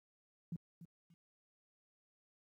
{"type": "tone with echo", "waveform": "sine", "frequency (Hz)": 168.3, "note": "E3", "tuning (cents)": 36, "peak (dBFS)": -38, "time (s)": [0.52, 0.56], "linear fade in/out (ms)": 2, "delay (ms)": 290, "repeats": 2, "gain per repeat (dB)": -12, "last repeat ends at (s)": 1.14, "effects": ["high-pass 100 Hz 12 dB/octave", "13-bit"]}